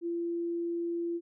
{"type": "tone", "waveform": "sine", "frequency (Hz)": 340.9, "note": "F4", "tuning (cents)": -42, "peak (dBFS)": -30, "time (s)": [0.01, 1.21], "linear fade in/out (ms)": 50, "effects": []}